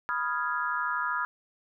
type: chord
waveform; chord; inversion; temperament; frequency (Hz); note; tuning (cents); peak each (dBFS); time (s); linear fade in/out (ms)
sine; F half-diminished seventh; second; equal; 987.8 / 1244.5 / 1396.9 / 1661.2; Cb6 / Eb6 / F6 / Ab6; 0 / 0 / 0 / 0; -33 / -32 / -32 / -34; 0.09-1.25; 0
effects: none